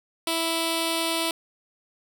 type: tone with notch filter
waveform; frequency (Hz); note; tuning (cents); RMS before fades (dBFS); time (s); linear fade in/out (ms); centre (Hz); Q
5% pulse; 329.6; E4; 0; -26; 0.27-1.31; 2; 1700; 1.2
effects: none